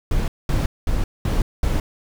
brown noise bursts, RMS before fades -19 dBFS, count 5, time 0.11-1.8 s, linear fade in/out 2 ms, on 170 ms, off 210 ms, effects none

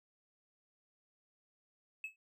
triangle tone with exponential decay, 2592 Hz, E7, 30 cents flat, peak -33 dBFS, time 2.04-2.16 s, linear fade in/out 2 ms, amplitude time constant 24 ms, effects noise-tail reverb RT60 0.1 s tail -26 dB re dry + tanh soft clip ceiling -34 dBFS

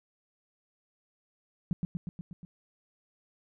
sine tone with echo, 174.61 Hz, F3, in tune, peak -24 dBFS, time 1.71-1.73 s, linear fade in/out 0 ms, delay 120 ms, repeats 6, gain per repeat -3 dB, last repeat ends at 2.45 s, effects none

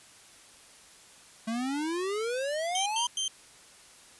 square exponential sweep, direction up, 219.3 to 987.8 Hz, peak -30 dBFS, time 1.47-3.07 s, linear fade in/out 10 ms
25% pulse tone bursts, 3136 Hz, G7, in tune, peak -25 dBFS, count 3, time 2.75-3.28 s, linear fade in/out 2 ms, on 110 ms, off 100 ms
effects white hiss -54 dBFS RMS until 4.19 s + resampled to 24000 Hz

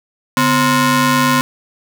sawtooth ring-modulated tone, 395 Hz, G4, 13 cents sharp, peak -4 dBFS, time 0.37-1.41 s, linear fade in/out 0 ms, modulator 647 Hz, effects none

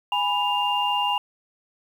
sine tone cluster, 823 / 987 / 2802 Hz, G#5 / B5 / F7, -16 / -1 / +5 cents, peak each -25 dBFS, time 0.12-1.18 s, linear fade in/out 2 ms, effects 8-bit

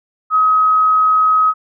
sine tone, 1269 Hz, D#6, 34 cents sharp, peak -9 dBFS, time 0.3-1.54 s, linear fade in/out 50 ms, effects none

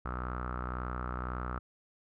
sawtooth tone with low-pass filter, 61.9 Hz, B1, 5 cents sharp, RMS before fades -37 dBFS, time 0.05-1.59 s, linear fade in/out 5 ms, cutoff 1300 Hz, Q 8.8, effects none

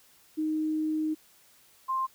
sine tone pair in turn, 311.1 / 1051.9 Hz, D#4 / C6, 0 / +9 cents, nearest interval octave + major sixth, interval 2109 cents, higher second, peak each -26 dBFS, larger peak neither, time 0.37-1.15 / 1.88-2.07 s, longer first, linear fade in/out 20 ms, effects white hiss -60 dBFS RMS until 2.14 s

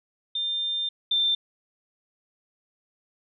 sine tone pair in turn, 3600 / 3575 Hz, A7 / A7, +39 / +27 cents, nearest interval unison, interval 12 cents, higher first, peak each -25 / -20 dBFS, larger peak second, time 0.35-0.89 / 1.11-1.35 s, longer first, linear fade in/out 5 ms, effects none

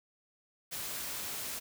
white noise, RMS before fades -39 dBFS, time 0.71-1.6 s, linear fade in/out 20 ms, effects none

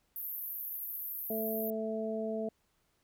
pink band-pass noise, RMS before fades -40 dBFS, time 0.16-1.7 s, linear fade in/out 0 ms, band 12000 to 15000 Hz, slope 96 dB/octave
harmonic tone, 220 Hz, A3, in tune, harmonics 1 / 2 / 3, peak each -37 / -37 / -37 dBFS, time 1.3-2.49 s, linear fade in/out 5 ms
effects pink hiss -75 dBFS RMS until 3.03 s

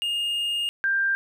triangle / sine tone pair in turn, 2836 / 1586.6 Hz, F7 / G6, +26 / +20 cents, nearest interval minor seventh, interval 1006 cents, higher first, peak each -22 / -20 dBFS, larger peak second, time 0.02-0.69 / 0.84-1.15 s, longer first, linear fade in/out 0 ms, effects none

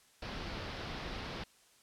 pink low-pass noise, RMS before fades -42 dBFS, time 0.22-1.44 s, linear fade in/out 5 ms, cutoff 5200 Hz, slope 48 dB/octave, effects white hiss -65 dBFS RMS until 1.82 s + low-pass 10000 Hz 12 dB/octave

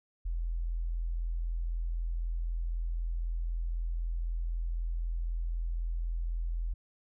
sine tone, 41.96 Hz, E1, 31 cents sharp, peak -30 dBFS, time 0.25-6.74 s, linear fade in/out 10 ms, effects none

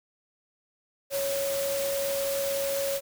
sine tone in noise, 554.4 Hz, C#5, in tune, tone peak -27 dBFS, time 1.1-3.01 s, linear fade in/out 50 ms, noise white, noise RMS -34 dBFS, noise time 1.1-3.01 s, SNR +4 dB, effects none

